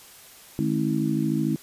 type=harmonic tone with a mistuned harmonic; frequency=53.4 Hz; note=G#1; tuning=49 cents sharp; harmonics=3 / 4 / 5 / 6; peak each=-27 / -27 / -27 / -27 dBFS; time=0.59-1.56 s; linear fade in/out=0 ms; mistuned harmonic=3; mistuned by=-90 cents; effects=white hiss -48 dBFS RMS until 1.62 s + resampled to 32000 Hz